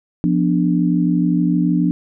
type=chord; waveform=sine; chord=B diminished; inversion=second; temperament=equal; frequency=174.61 / 246.9 / 293.7 Hz; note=F3 / B3 / D4; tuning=0 / 0 / 0 cents; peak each=-16 / -20 / -18 dBFS; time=0.24-1.91 s; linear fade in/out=0 ms; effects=none